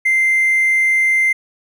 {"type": "tone with hard clipping", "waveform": "triangle", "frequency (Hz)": 2085, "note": "C7", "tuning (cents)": -7, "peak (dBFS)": -12, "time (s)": [0.05, 1.33], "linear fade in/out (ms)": 10, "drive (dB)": 4, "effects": []}